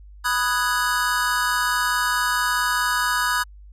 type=chord; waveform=square; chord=G# minor seventh; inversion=first; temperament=equal; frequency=987.8 / 1244.5 / 1480 / 1661.2 Hz; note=B5 / D#6 / F#6 / G#6; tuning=0 / 0 / 0 / 0 cents; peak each=-26 dBFS; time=0.24-3.44 s; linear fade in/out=20 ms; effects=added 50 Hz sine -41 dBFS peak until 3.72 s + resampled to 32000 Hz